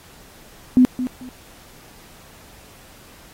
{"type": "tone with echo", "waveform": "sine", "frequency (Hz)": 252.4, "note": "B3", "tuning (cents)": 38, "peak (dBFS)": -8, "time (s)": [0.77, 0.85], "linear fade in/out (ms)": 0, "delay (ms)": 220, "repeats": 2, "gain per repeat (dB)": -12, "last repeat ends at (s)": 1.29, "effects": ["pink hiss -47 dBFS RMS until 3.33 s", "AAC 48 kbps"]}